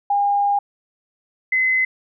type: tone pair in turn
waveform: sine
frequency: 810 / 2041 Hz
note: G#5 / C7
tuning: -43 / -44 cents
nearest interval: octave + major third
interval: 1599 cents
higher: second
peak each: -15 dBFS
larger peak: neither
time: 0.1-0.59 / 1.52-1.85 s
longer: first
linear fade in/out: 5 ms
effects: none